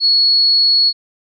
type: tone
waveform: sine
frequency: 4362 Hz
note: C#8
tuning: 29 cents flat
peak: -9 dBFS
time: 0-0.93 s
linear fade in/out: 50 ms
effects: none